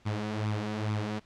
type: tone with flanger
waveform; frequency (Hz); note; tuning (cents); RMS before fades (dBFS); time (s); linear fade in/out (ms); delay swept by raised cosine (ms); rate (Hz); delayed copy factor
sawtooth; 106.3; G#2; +41; -32; 0.05-1.2; 20; 0.82 to 5.42; 2.3; +0.6
effects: pink hiss -62 dBFS RMS until 1.25 s + low-pass 5000 Hz 12 dB/octave